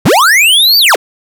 square linear two-way sweep, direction up then down, 75.6 to 4710 to 246.8 Hz, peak -5 dBFS, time 0.05-0.96 s, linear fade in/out 10 ms, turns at 0.78 s, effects none

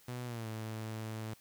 sawtooth tone with pitch glide, 123.47 to 110 Hz, B2 to A2, 0 to 0 cents, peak -35 dBFS, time 0.08-1.34 s, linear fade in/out 5 ms, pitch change -200 cents, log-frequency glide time 0.25-0.47 s, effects white hiss -63 dBFS RMS until 1.4 s

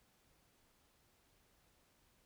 silence, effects pink hiss -73 dBFS RMS until 2.25 s

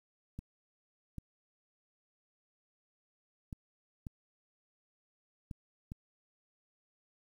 clicks, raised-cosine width 5 ms, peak -29 dBFS, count 6, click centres 0.39 / 1.183 / 3.528 / 4.068 / 5.512 / 5.919 s, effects 10-bit

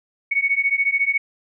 sine beating tone pair, 2217 / 2231 Hz, C#7 / C#7, 0 / +11 cents, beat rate 14 Hz, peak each -20 dBFS, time 0.31-1.18 s, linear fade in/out 10 ms, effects none

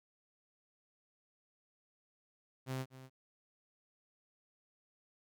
sawtooth tone with echo, 130.81 Hz, C3, in tune, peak -33 dBFS, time 2.66-2.86 s, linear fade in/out 50 ms, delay 240 ms, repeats 1, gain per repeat -14 dB, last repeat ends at 3.1 s, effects none

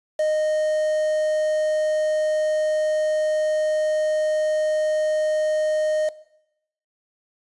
triangle tone with quantisation, 617 Hz, D#5, 15 cents flat, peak -16 dBFS, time 0.19-6.09 s, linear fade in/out 5 ms, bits 6, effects noise-tail reverb RT60 0.8 s tail -19 dB re dry + resampled to 24000 Hz

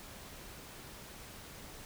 silence, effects pink hiss -50 dBFS RMS until 1.85 s

